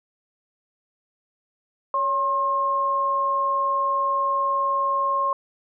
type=tone pair together; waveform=sine; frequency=560 / 1069.7 Hz; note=C#5 / C6; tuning=+18 / +38 cents; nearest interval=major seventh; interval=1120 cents; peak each=-29 / -20 dBFS; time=1.94-5.33 s; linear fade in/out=2 ms; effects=none